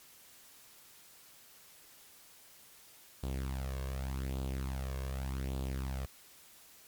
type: tone with flanger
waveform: sawtooth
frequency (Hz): 66.2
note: C2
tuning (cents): +21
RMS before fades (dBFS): -37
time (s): 3.23-6.06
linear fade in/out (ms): 5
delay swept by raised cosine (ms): 0.25 to 1.85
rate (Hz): 0.85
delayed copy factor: +0.65
effects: white hiss -58 dBFS RMS until 6.87 s + MP3 96 kbps